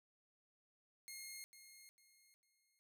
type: tone with echo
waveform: 10% pulse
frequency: 2142 Hz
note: C7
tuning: 40 cents sharp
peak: -40 dBFS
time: 1.08-1.44 s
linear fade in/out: 0 ms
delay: 450 ms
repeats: 3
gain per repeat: -10 dB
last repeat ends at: 2.79 s
effects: none